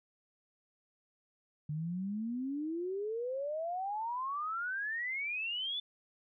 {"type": "exponential sweep", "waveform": "sine", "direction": "up", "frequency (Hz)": [146.83, 3520], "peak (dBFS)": -34, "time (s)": [1.69, 5.8], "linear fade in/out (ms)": 5, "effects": []}